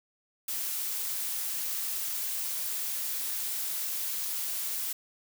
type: noise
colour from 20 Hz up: blue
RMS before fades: -33 dBFS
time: 0.48-4.93 s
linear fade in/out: 5 ms
effects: none